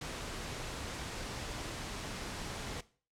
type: noise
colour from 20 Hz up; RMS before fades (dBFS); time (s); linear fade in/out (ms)
pink; -41; 0.01-2.81; 5
effects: noise-tail reverb RT60 0.4 s tail -18 dB re dry + low-pass 8000 Hz 12 dB/octave